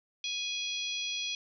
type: harmonic tone with a mistuned harmonic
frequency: 830.6 Hz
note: G#5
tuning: in tune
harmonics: 3 / 4 / 5 / 6 / 7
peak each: -38 / -35 / -42 / -45 / -42 dBFS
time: 0.24-1.35 s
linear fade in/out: 2 ms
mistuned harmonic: 6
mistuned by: -28 cents
effects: none